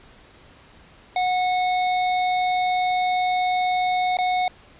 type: tone with dropouts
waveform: square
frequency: 732 Hz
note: F#5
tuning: 19 cents flat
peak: -20 dBFS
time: 1.16-4.48 s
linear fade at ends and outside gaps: 2 ms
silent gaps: 4.17-4.186 s
effects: pink hiss -50 dBFS RMS until 4.79 s + resampled to 8000 Hz